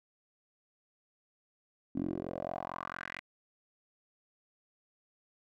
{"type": "tone with band-pass filter sweep", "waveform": "10% pulse", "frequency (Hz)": 44.4, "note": "F1", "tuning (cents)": 29, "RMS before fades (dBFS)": -39, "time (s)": [1.95, 3.21], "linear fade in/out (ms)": 10, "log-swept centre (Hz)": [260, 2200], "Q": 3.9, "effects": []}